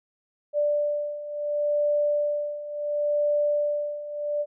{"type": "beating tone pair", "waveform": "sine", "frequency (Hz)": [588, 588.71], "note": ["D5", "D5"], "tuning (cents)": [2, 4], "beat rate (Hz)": 0.71, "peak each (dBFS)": [-28, -24], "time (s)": [0.53, 4.46], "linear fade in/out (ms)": 50, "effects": []}